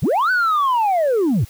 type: linear two-way sweep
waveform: sine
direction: up then down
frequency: 83 to 1528 to 83 Hz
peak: -12 dBFS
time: 0.02-1.45 s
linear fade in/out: 10 ms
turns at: 0.31 s
effects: tanh soft clip ceiling -13 dBFS + white hiss -46 dBFS RMS until 1.49 s